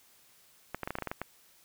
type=clicks; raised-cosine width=0.5 ms; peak=-19 dBFS; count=10; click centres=0.746 / 0.833 / 0.875 / 0.906 / 0.954 / 0.986 / 1.023 / 1.073 / 1.115 / 1.216 s; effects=white hiss -62 dBFS RMS until 1.64 s